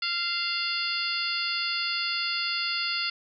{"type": "harmonic tone with a mistuned harmonic", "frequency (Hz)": 693, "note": "F5", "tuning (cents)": -14, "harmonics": [2, 3, 4, 5, 6, 7], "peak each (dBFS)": [-34, -35, -33, -37, -32, -32], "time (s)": [0.02, 3.1], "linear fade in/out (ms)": 5, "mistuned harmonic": 6, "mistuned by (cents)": 84, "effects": []}